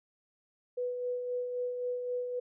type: tone with tremolo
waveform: sine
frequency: 493.9 Hz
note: B4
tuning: in tune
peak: -30 dBFS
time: 0.77-2.4 s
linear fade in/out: 10 ms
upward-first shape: sine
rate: 3.8 Hz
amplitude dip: 40%
effects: none